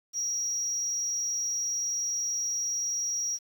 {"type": "tone with amplitude modulation", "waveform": "sine", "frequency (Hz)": 5690, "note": "F8", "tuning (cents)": 31, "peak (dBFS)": -24, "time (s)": [0.13, 3.39], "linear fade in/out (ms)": 50, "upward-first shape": "sine", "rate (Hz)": 219, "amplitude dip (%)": 50, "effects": ["tanh soft clip ceiling -24 dBFS", "9-bit"]}